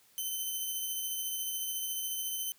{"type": "tone with tremolo", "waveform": "5% pulse", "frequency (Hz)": 3065, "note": "G7", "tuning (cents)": -40, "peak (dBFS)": -24, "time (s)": [0.18, 2.52], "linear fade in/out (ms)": 0, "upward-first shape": "sine", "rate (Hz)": 14, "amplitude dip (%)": 25, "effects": ["white hiss -64 dBFS RMS until 2.58 s"]}